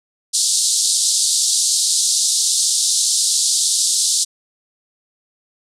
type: band-pass noise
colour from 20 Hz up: white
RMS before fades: -17 dBFS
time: 0.33-4.25 s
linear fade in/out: 20 ms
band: 3800 to 9400 Hz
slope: 48 dB/octave
effects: none